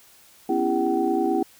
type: tone cluster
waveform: sine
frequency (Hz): 248.6 / 277.6 / 333.4 / 399.7 / 760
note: B3 / C#4 / E4 / G4 / F#5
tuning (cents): +12 / +3 / +20 / +34 / +46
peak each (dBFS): -28 / -28 / -23 / -26 / -26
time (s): 0.49-1.43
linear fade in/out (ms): 5
effects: tanh soft clip ceiling -8 dBFS + white hiss -53 dBFS RMS until 1.59 s